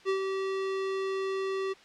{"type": "tone with ADSR envelope", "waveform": "square", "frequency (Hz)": 385.4, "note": "G4", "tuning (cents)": -29, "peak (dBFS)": -25, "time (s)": [0.05, 1.74], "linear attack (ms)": 41, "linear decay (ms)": 95, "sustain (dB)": -5, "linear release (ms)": 20, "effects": ["white hiss -55 dBFS RMS until 1.84 s", "low-pass 4000 Hz 12 dB/octave"]}